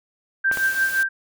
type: tone with tremolo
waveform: sine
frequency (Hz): 1572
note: G6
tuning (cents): +4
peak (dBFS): -15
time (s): 0.44-1.09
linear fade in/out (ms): 10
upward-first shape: triangle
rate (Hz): 5.8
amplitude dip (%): 75
type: clicks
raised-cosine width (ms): 0.5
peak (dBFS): -14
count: 2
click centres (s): 0.514 / 0.573
type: noise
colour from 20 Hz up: white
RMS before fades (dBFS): -34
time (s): 0.52-1.03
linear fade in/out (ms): 2
effects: none